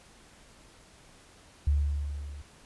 sine tone with level ramp, 72.2 Hz, D2, 29 cents flat, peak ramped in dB -20 to -40 dBFS, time 1.67-2.42 s, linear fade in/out 5 ms, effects pink hiss -56 dBFS RMS until 2.65 s + resampled to 24000 Hz

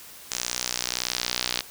sawtooth tone with band-pass filter sweep, 61.3 Hz, B1, 12 cents flat, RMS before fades -30 dBFS, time 0.31-1.61 s, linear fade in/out 5 ms, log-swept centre 6600 to 4400 Hz, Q 1.9, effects white hiss -45 dBFS RMS until 1.7 s

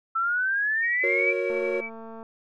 sine exponential sweep, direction up, 1318.5 to 2349 Hz, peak -22 dBFS, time 0.15-1.33 s, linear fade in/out 10 ms
sine tone with tremolo, 2297 Hz, D7, 39 cents flat, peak -30 dBFS, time 0.82-1.9 s, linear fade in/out 20 ms, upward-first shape sine, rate 11 Hz, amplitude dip 55%
triangle chord, F# major, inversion none, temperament equal with one note detuned, 366.4 / 466.2 / 554.4 Hz, F#4 / A#4 / C#5, -17 / 0 / 0 cents, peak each -27 dBFS, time 1.03-1.81 s, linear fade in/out 10 ms
click train, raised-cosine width 1 ms, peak -29 dBFS, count 165, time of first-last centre 1.5-2.229 s, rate 225 Hz
effects none

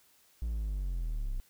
triangle linear sweep, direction down, 58.7 to 30.97 Hz, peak -29 dBFS, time 0.42-1.4 s, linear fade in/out 0 ms, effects white hiss -65 dBFS RMS until 1.49 s

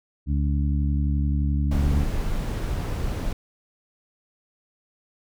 harmonic tone, 71.6 Hz, D2, 43 cents flat, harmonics 1 / 2 / 3 / 4, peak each -21 / -27 / -31 / -33 dBFS, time 0.26-2.07 s, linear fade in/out 50 ms
brown noise, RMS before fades -26 dBFS, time 1.71-3.33 s, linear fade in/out 5 ms
effects none

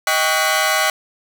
sawtooth tone cluster, 627 / 783 / 1124 / 1467 / 2014 Hz, D#5 / G5 / C#6 / F#6 / B6, +13 / -2 / +24 / -15 / +33 cents, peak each -18 dBFS, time 0.07-0.9 s, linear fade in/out 2 ms, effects none

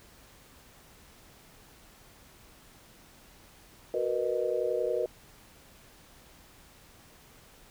sine chord, B major seventh, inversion second, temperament just, 370.4 / 463 / 493.9 / 617.4 Hz, F#4 / A#4 / B4 / D#5, +2 / -12 / 0 / -14 cents, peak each -34 / -32 / -31 / -33 dBFS, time 3.94-5.06 s, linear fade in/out 2 ms, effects pink hiss -56 dBFS RMS until 7.7 s

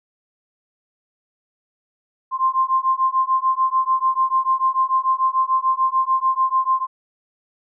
sine beating tone pair, 1046.5 / 1053.3 Hz, C6 / C6, 0 / +11 cents, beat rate 6.8 Hz, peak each -19 dBFS, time 2.31-6.87 s, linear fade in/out 50 ms, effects none

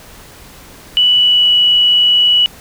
sine tone with pitch glide, 2960 to 2941 Hz, F#7 to F#7, 0 to -11 cents, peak -7 dBFS, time 0.97-2.46 s, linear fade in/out 0 ms, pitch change -11 cents, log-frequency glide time 1.1-1.57 s, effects pink hiss -38 dBFS RMS until 2.6 s

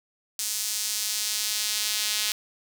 sawtooth tone with high-pass filter sweep, 211.9 Hz, G#3, 35 cents sharp, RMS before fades -28 dBFS, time 0.39-2.32 s, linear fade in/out 2 ms, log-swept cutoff 6200 to 3600 Hz, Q 1.1, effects none

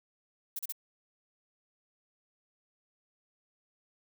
violet noise bursts, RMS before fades -36 dBFS, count 3, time 0.56-0.723 s, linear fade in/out 5 ms, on 31 ms, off 35 ms, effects none

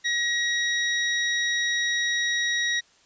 25% pulse tone, 1900 Hz, A#6, 33 cents sharp, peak -19 dBFS, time 0.04-2.81 s, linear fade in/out 20 ms, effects white hiss -59 dBFS RMS until 3.05 s + resampled to 16000 Hz

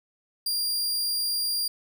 sawtooth tone, 4784 Hz, D8, 31 cents sharp, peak -22 dBFS, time 0.46-1.68 s, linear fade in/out 5 ms, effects none

